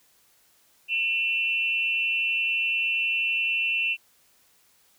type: tone with amplitude modulation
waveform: sine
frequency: 2694 Hz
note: E7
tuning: 37 cents sharp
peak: -19 dBFS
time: 0.88-3.97 s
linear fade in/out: 50 ms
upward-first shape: sine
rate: 251 Hz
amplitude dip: 75%
effects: white hiss -62 dBFS RMS until 4.98 s